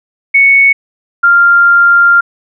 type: tone pair in turn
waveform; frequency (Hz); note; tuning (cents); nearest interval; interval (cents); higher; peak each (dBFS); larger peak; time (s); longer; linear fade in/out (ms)
sine; 2217 / 1393.8; C#7 / F6; 0 / -4; minor sixth; 804; first; -3; neither; 0.34-0.73 / 1.23-2.21; second; 10
effects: none